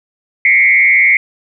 sine tone with frequency modulation, 2147 Hz, C7, 44 cents sharp, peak -6 dBFS, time 0.45-1.17 s, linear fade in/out 2 ms, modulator 121 Hz, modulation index 1.1, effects none

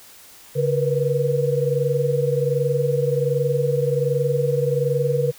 sine tone cluster, 141.1 / 471.7 / 493 Hz, C#3 / A#4 / B4, +31 / +20 / -3 cents, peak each -22 dBFS, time 0.55-5.32 s, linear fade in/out 20 ms, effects white hiss -46 dBFS RMS until 5.38 s

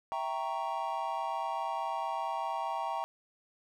triangle chord, E diminished seventh, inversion none, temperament equal, 659.3 / 784 / 932.3 / 1108.7 Hz, E5 / G5 / Bb5 / Db6, 0 / 0 / 0 / 0 cents, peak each -38 / -35 / -34 / -38 dBFS, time 0.12-3.04 s, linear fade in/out 0 ms, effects none

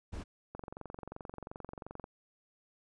brown noise, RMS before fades -41 dBFS, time 0.12-0.24 s, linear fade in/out 20 ms
click train, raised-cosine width 1 ms, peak -29 dBFS, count 35, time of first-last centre 0.55-2.041 s, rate 22.8 Hz
effects resampled to 22050 Hz

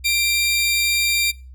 sawtooth tone pair together, 2364 / 3710 Hz, D7 / A#7, +11 / -9 cents, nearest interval minor sixth, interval 780 cents, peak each -14 / -20 dBFS, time 0.04-1.32 s, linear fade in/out 20 ms, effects noise-tail reverb RT60 0.3 s tail -23 dB re dry + added 64 Hz sine -37 dBFS peak until 1.54 s

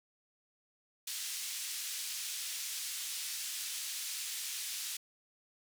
white band-pass noise, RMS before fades -40 dBFS, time 1.07-4.97 s, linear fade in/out 5 ms, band 2700 to 9400 Hz, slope 12 dB/octave, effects none

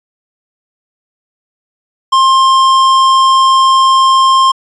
sine tone with tanh clipping, 1059 Hz, C6, 21 cents sharp, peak -7 dBFS, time 2.12-4.52 s, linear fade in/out 10 ms, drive 14 dB, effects resampled to 24000 Hz

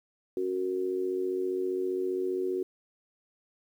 sine tone with amplitude modulation, 370 Hz, F#4, in tune, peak -24 dBFS, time 0.37-2.63 s, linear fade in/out 2 ms, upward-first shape sine, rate 95.1 Hz, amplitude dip 75%, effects 10-bit

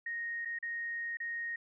sine tone with dropouts, 1864.7 Hz, A#6, in tune, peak -35 dBFS, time 0.06-1.56 s, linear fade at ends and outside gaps 5 ms, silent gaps 0.45-0.455 / 0.588-0.626 / 1.171-1.201 s, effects none

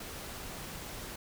pink noise, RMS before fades -43 dBFS, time 0-1.16 s, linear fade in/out 5 ms, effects none

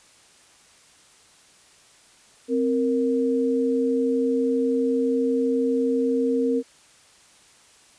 sine tone pair together, 261.6 / 466.1 Hz, C4 / A#4, 0 / 0 cents, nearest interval minor seventh, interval 1000 cents, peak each -22 dBFS, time 2.48-6.63 s, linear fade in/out 50 ms, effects white hiss -54 dBFS RMS until 7.98 s + resampled to 22050 Hz

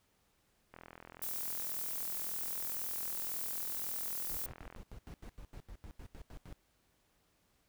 click train, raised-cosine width 0.5 ms, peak -35 dBFS, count 169, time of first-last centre 0.74-4.75 s, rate 41.9 Hz
violet noise, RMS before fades -39 dBFS, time 1.22-4.46 s, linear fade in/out 2 ms
brown noise bursts, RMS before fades -48 dBFS, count 15, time 4.3-6.526 s, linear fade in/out 0 ms, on 70 ms, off 84 ms
effects pink hiss -74 dBFS RMS until 7.68 s

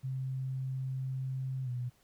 sine tone with pitch glide, 131.6 to 123.5 Hz, C3 to B2, +10 to 0 cents, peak -33 dBFS, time 0.03-1.9 s, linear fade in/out 20 ms, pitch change -110 cents, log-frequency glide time 1.64-1.69 s, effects pink hiss -68 dBFS RMS until 2.03 s

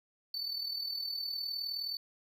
triangle tone with amplitude modulation, 4507 Hz, C#8, 28 cents sharp, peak -31 dBFS, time 0.34-1.97 s, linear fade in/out 2 ms, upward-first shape sine, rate 39.4 Hz, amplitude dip 60%, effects none

